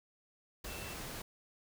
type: tone in noise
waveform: sine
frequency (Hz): 2672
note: E7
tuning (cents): +23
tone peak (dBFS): -50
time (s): 0.68-0.94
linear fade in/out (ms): 5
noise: pink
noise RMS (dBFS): -44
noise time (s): 0.64-1.22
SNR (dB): -9
effects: none